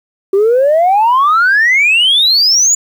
sine exponential sweep, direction up, 380.6 to 7040 Hz, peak -5 dBFS, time 0.33-2.75 s, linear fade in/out 5 ms, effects tanh soft clip ceiling -4 dBFS + 7-bit

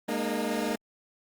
20% pulse chord, Ab suspended second, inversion none, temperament equal with one note detuned, 207.7 / 233.1 / 303.5 Hz, Ab3 / Bb3 / Eb4, 0 / 0 / -43 cents, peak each -28 / -26 / -28 dBFS, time 0.08-0.76 s, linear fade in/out 10 ms, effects Opus 32 kbps

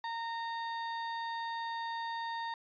35% pulse tone, 921 Hz, A#5, 21 cents flat, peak -34 dBFS, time 0.04-2.54 s, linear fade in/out 2 ms, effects resampled to 11025 Hz

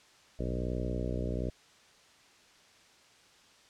harmonic tone with a mistuned harmonic, 61.1 Hz, B1, 18 cents flat, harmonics 1 / 2 / 3 / 4 / 5 / 6 / 7 / 8 / 9 / 10, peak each -35 / -38 / -40 / -41 / -42 / -43 / -43 / -44 / -45 / -45 dBFS, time 0.39-1.5 s, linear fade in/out 5 ms, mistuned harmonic 1, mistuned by -85 cents, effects white hiss -60 dBFS RMS until 3.69 s + low-pass 6000 Hz 12 dB/octave

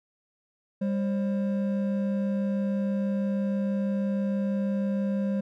triangle tone pair together, 199.4 / 532 Hz, G3 / C5, +30 / +29 cents, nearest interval octave + perfect fourth, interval 1699 cents, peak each -23 / -32 dBFS, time 0.81-5.41 s, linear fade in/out 10 ms, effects none

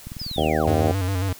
click train, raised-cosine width 5 ms, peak -22 dBFS, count 9, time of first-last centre 0.07-0.46 s, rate 20.5 Hz
triangle linear sweep, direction down, 5240 to 198.3 Hz, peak -29 dBFS, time 0.19-0.73 s, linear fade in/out 10 ms
harmonic tone, 77.78 Hz, D#2, in tune, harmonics 1 / 2 / 3 / 4 / 5 / 6 / 7 / 8 / 9 / 10, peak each -28 / -28 / -28 / -28 / -28 / -28 / -28 / -28 / -28 / -28 dBFS, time 0.37-0.92 s, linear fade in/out 10 ms
square tone with vibrato, 94.4 Hz, F#2, 35 cents sharp, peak -22 dBFS, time 0.67-1.33 s, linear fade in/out 5 ms, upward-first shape square, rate 7.3 Hz, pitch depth 59 cents each way
effects white hiss -44 dBFS RMS until 1.39 s

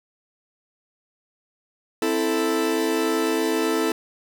40% pulse chord, A minor, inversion first, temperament equal, 261.6 / 329.6 / 440 Hz, C4 / E4 / A4, 0 / 0 / 0 cents, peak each -27 / -23 / -23 dBFS, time 2.02-3.92 s, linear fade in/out 2 ms, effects none

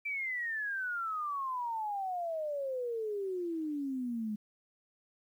sine exponential sweep, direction down, 2349 to 207.7 Hz, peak -33 dBFS, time 0.05-4.36 s, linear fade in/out 10 ms, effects 11-bit

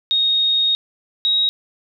sine tone pair in turn, 3729 / 3799 Hz, A#7 / A#7, 0 / +32 cents, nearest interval unison, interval 32 cents, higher second, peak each -14 dBFS, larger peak neither, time 0.11-0.75 / 1.25-1.49 s, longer first, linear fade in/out 0 ms, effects none

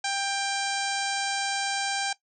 harmonic tone with a mistuned harmonic, 791 Hz, G5, 15 cents sharp, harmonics 1 / 2 / 3 / 4 / 5 / 6 / 7 / 8 / 9 / 10, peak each -30 / -33 / -35 / -36 / -37 / -38 / -38 / -39 / -40 / -40 dBFS, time 0.04-2.13 s, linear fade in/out 5 ms, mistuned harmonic 10, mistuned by +60 cents, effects noise-tail reverb RT60 0.1 s tail -18 dB re dry

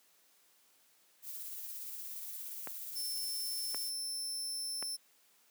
violet noise with tremolo, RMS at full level -43 dBFS, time 1.22-3.92 s, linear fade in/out 50 ms, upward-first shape sine, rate 17 Hz, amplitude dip 25%
clicks, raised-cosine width 0.5 ms, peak -26 dBFS, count 3, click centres 2.673 / 3.746 / 4.826 s
25% pulse tone, 5330 Hz, E8, 18 cents sharp, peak -32 dBFS, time 2.95-4.97 s, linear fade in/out 20 ms
effects white hiss -68 dBFS RMS until 5.5 s + high-pass 200 Hz 12 dB/octave

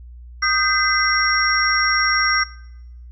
sine tone cluster, 1234 / 1558 / 2028 / 5570 Hz, D#6 / G6 / B6 / F8, -15 / -11 / +45 / -5 cents, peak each -21 dBFS, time 0.42-2.44 s, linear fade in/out 10 ms, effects noise-tail reverb RT60 0.9 s tail -23 dB re dry + added 60 Hz sine -36 dBFS peak until 3.11 s

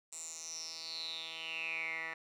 10% pulse tone with band-pass filter sweep, 162.5 Hz, E3, 24 cents flat, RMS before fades -42 dBFS, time 0.12-2.14 s, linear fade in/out 5 ms, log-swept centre 7900 to 1800 Hz, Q 9.2, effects none

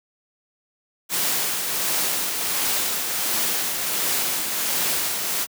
white noise with tremolo, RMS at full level -22 dBFS, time 1.09-5.47 s, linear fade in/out 50 ms, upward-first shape triangle, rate 1.4 Hz, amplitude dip 40%, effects high-pass 150 Hz 12 dB/octave

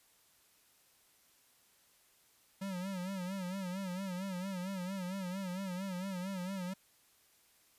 square tone with vibrato, 187.1 Hz, F#3, 20 cents sharp, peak -38 dBFS, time 2.61-6.74 s, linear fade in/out 10 ms, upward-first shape sine, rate 4.4 Hz, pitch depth 95 cents each way, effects white hiss -68 dBFS RMS until 7.78 s + resampled to 32000 Hz

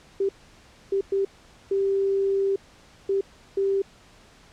sine tone bursts at uneven times, 392 Hz, G4, in tune, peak -20 dBFS, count 6, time 0.2-0.29 / 0.92-1.01 / 1.12-1.25 / 1.71-2.56 / 3.09-3.21 / 3.57-3.82 s, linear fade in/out 5 ms, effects pink hiss -53 dBFS RMS until 4.52 s + low-pass 7000 Hz 12 dB/octave

